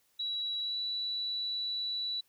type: tone with pitch glide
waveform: sine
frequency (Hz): 3905 to 3944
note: B7 to B7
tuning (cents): -20 to -3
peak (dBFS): -32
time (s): 0.19-2.21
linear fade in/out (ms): 10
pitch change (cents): +17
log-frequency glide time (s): 0.6-0.77
effects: white hiss -71 dBFS RMS until 2.28 s